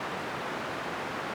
white band-pass noise, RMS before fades -35 dBFS, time 0-1.34 s, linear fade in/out 5 ms, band 130 to 1400 Hz, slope 12 dB/octave, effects none

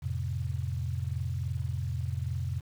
sine chord, F major, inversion none, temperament equal, 87.31 / 110 / 130.81 Hz, F2 / A2 / C3, 0 / 0 / 0 cents, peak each -33 / -36 / -34 dBFS, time 0.02-2.61 s, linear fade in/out 20 ms, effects 9-bit

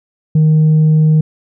sine tone with tanh clipping, 155.56 Hz, D#3, in tune, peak -7 dBFS, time 0.35-1.21 s, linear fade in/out 5 ms, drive 1 dB, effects none

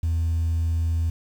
sine tone, 82.5 Hz, E2, 2 cents sharp, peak -18 dBFS, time 0.03-1.1 s, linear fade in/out 5 ms, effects tanh soft clip ceiling -19 dBFS + 8-bit

